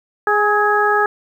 harmonic tone with a mistuned harmonic, 415.3 Hz, G#4, in tune, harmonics 1 / 2 / 3 / 4, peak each -18 / -18 / -18 / -18 dBFS, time 0.27-1.06 s, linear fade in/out 2 ms, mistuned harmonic 3, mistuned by +32 cents, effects 8-bit

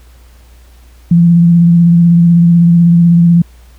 sine tone with vibrato, 170.6 Hz, F3, 40 cents flat, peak -3 dBFS, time 1.11-3.42 s, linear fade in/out 5 ms, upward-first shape triangle, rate 16 Hz, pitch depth 29 cents each way, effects added 60 Hz sine -37 dBFS peak until 3.78 s + pink hiss -48 dBFS RMS until 3.78 s

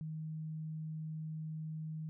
sine tone, 157 Hz, D#3, 16 cents sharp, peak -39 dBFS, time 0.01-2.09 s, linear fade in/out 0 ms, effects none

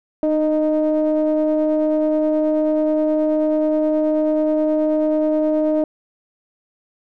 triangle ring-modulated tone, 155.56 Hz, D#3, in tune, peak -10 dBFS, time 0.23-5.84 s, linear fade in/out 2 ms, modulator 462 Hz, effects none

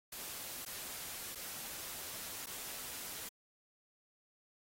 white noise with dropouts, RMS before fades -45 dBFS, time 0.12-3.29 s, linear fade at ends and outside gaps 5 ms, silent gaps 0.651-0.661 / 1.35-1.355 / 2.461-2.468 s, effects AAC 48 kbps

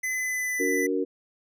square tone with pitch glide, 2024 to 1990.4 Hz, B6 to B6, +42 to +13 cents, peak -27 dBFS, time 0.03-0.87 s, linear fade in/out 10 ms, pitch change -29 cents, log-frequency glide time 0.13-0.66 s
sine chord, D augmented, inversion none, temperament equal with one note detuned, 287.3 / 370 / 466.2 Hz, D4 / F#4 / A#4, -38 / 0 / 0 cents, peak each -28 dBFS, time 0.59-1.05 s, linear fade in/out 20 ms
effects none

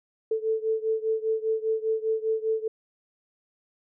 sine beating tone pair, 440 / 445 Hz, A4 / A4, 0 / +20 cents, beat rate 5 Hz, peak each -26 / -28 dBFS, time 0.31-2.68 s, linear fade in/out 5 ms, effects none

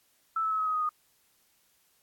sine tone with pitch steps, 1318.5 / 1304.1 / 1289.9 / 1275.8 / 1261.9 / 1248.1 / 1234.5 Hz, E6 / E6 / E6 / D#6 / D#6 / D#6 / D#6, 0 / -19 / -38 / +43 / +24 / +5 / -14 cents, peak -26 dBFS, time 0.36-0.892 s, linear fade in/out 5 ms, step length 76 ms, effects white hiss -68 dBFS RMS until 2.02 s + AAC 64 kbps

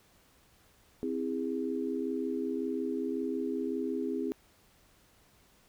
sine chord, C augmented, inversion none, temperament just, 261.6 / 327 / 408.8 Hz, C4 / E4 / G#4, 0 / -14 / -27 cents, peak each -34 / -36 / -35 dBFS, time 1.03-4.32 s, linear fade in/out 0 ms, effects pink hiss -64 dBFS RMS until 5.68 s

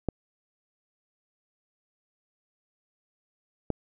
clicks, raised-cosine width 2 ms, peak -13 dBFS, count 2, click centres 0.087 / 3.703 s, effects none

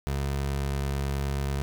25% pulse tone, 69.3 Hz, C#2, in tune, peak -23 dBFS, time 0.07-1.62 s, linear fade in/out 0 ms, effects none

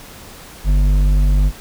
sine tone with hard clipping, 49 Hz, G1, in tune, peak -12 dBFS, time 0.64-1.52 s, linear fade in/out 50 ms, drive 8 dB, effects pink hiss -38 dBFS RMS until 1.6 s

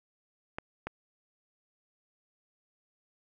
clicks, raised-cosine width 0.5 ms, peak -20 dBFS, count 2, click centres 0.585 / 0.87 s, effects none

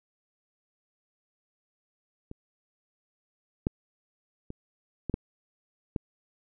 clicks, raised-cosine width 3 ms, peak -27 / -12 / -25 / -18 / -14 / -16 dBFS, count 6, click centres 2.314 / 3.669 / 4.504 / 5.097 / 5.141 / 5.962 s, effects none

